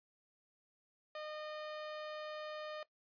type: tone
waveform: sawtooth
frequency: 611 Hz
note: D#5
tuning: 32 cents flat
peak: -39 dBFS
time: 1.15-2.83 s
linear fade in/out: 2 ms
effects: noise-tail reverb RT60 0.1 s tail -17 dB re dry + resampled to 11025 Hz